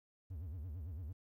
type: tone with vibrato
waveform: triangle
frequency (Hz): 82.41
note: E2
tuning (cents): 0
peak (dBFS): -40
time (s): 0.3-1.13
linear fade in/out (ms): 10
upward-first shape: sine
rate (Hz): 8.9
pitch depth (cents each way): 260
effects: 13-bit